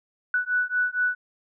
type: beating tone pair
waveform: sine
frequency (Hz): 1480 / 1484.3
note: F#6 / F#6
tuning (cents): 0 / +5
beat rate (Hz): 4.3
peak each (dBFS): -25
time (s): 0.34-1.15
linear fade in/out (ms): 2
effects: none